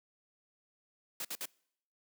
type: noise bursts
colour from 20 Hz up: white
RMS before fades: -39 dBFS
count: 3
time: 1.2-1.456 s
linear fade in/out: 2 ms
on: 48 ms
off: 56 ms
effects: noise-tail reverb RT60 0.7 s tail -26 dB re dry + high-pass 200 Hz 12 dB/octave